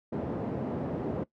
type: band-pass noise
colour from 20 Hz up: pink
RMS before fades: -33 dBFS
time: 0.12-1.24 s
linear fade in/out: 10 ms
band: 160 to 490 Hz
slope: 12 dB/octave
effects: noise-tail reverb RT60 0.1 s tail -18 dB re dry + high-pass 60 Hz 12 dB/octave